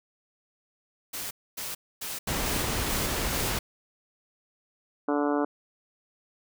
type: noise bursts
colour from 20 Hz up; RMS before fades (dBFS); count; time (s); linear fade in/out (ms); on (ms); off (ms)
white; -35; 6; 1.13-3.51; 10; 180; 260
type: noise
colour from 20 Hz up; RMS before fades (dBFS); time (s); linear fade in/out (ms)
pink; -29; 2.27-3.59; 5
type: harmonic tone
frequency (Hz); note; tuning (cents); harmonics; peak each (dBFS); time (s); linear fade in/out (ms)
145.6; D3; -15; 2 / 3 / 4 / 5 / 6 / 7 / 8 / 9 / 10; -26 / -30 / -32 / -34 / -36 / -37 / -38 / -39 / -40; 5.08-5.45; 5
effects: none